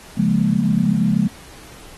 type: chord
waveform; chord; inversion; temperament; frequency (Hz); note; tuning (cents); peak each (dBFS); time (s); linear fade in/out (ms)
sine; Bb minor seventh; first; equal with one note detuned; 138.59 / 174.61 / 207.7 / 235.8; Db3 / F3 / Ab3 / Bb3; 0 / 0 / 0 / +20; -23 / -19 / -17 / -22; 0.17-1.28; 10
effects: pink hiss -42 dBFS RMS until 1.97 s + AAC 32 kbps